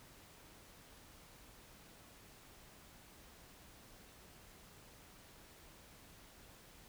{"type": "silence", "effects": ["pink hiss -60 dBFS RMS until 6.88 s"]}